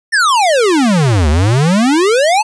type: exponential two-way sweep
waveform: square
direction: down then up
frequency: 1863 to 71 to 903 Hz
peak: -9 dBFS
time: 0.12-2.43 s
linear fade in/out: 20 ms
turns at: 1.29 s
effects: resampled to 22050 Hz